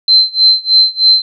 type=tone with tremolo; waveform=sine; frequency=4095 Hz; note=C8; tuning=38 cents flat; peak=-3 dBFS; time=0.08-1.22 s; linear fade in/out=2 ms; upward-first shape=sine; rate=3.2 Hz; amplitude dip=95%; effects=none